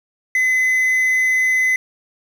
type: tone with quantisation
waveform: triangle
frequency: 2029 Hz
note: B6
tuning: 46 cents sharp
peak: -12 dBFS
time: 0.35-1.76 s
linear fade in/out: 2 ms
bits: 7
effects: none